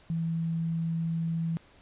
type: tone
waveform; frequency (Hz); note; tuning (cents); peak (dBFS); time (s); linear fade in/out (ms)
sine; 164.81; E3; 0; -27; 0.1-1.57; 0
effects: pink hiss -58 dBFS RMS until 1.81 s + resampled to 8000 Hz